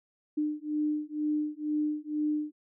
sine beating tone pair, 300.3 / 302.4 Hz, D4 / D#4, +39 / -49 cents, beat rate 2.1 Hz, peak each -31 dBFS, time 0.37-2.52 s, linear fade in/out 10 ms, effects none

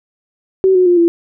sine tone with pitch steps, 380 / 366 / 352.5 / 339.5 Hz, F#4 / F#4 / F4 / F4, +46 / -19 / +16 / -49 cents, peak -7 dBFS, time 0.64-1.08 s, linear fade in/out 0 ms, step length 110 ms, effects none

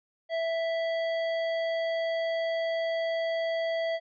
sine tone with tanh clipping, 659.3 Hz, E5, in tune, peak -29 dBFS, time 0.29-4 s, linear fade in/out 50 ms, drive 17 dB, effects resampled to 11025 Hz

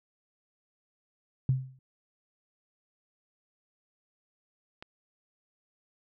sine tone with exponential decay, 130.81 Hz, C3, in tune, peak -19 dBFS, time 1.49-1.79 s, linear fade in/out 2 ms, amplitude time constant 65 ms
click, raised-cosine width 0.3 ms, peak -27 dBFS, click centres 4.825 s
effects none

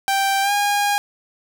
sawtooth tone with pitch glide, 784 to 815.9 Hz, G5 to G#5, 0 to -31 cents, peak -13 dBFS, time 0.08-0.98 s, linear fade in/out 0 ms, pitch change +69 cents, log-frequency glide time 0.42-0.52 s, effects none

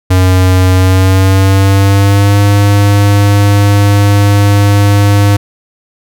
square tone with pitch glide, 92.5 to 101.46 Hz, F#2 to G#2, 0 to -40 cents, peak -5 dBFS, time 0.1-5.37 s, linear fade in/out 10 ms, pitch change +160 cents, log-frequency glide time 0.72-2.39 s, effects none

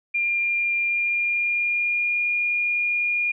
sine tone with pitch glide, 2398 to 2424 Hz, D7 to D#7, +36 to -46 cents, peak -20 dBFS, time 0.14-3.32 s, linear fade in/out 10 ms, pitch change +18 cents, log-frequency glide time 0.69-2.24 s, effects none

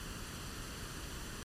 pink noise with comb filter, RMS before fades -44 dBFS, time 0-1.43 s, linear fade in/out 0 ms, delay 0.67 ms, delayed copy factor +0.55, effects low-pass 11000 Hz 12 dB/octave + MP3 64 kbps

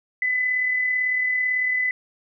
sine tone with amplitude modulation, 2007 Hz, B6, 27 cents sharp, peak -18 dBFS, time 0.22-1.91 s, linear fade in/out 2 ms, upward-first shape sine, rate 38 Hz, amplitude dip 35%, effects none

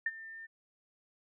sine tone with ADSR envelope, 1799 Hz, A6, 38 cents sharp, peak -27 dBFS, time 0.06-0.47 s, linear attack 4 ms, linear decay 38 ms, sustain -17 dB, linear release 21 ms, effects none

